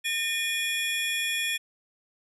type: tone cluster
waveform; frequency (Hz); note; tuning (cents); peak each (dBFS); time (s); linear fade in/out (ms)
square; 1818 / 2442 / 3369; A#6 / D#7 / G#7; -44 / -33 / +24; -34 / -30 / -31; 0.04-1.58; 20
effects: resampled to 32000 Hz